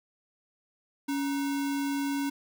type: tone with sample-and-hold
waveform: sine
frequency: 280 Hz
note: C#4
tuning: 18 cents sharp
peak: -27 dBFS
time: 1.08-2.3 s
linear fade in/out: 10 ms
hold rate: 1225 Hz
effects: none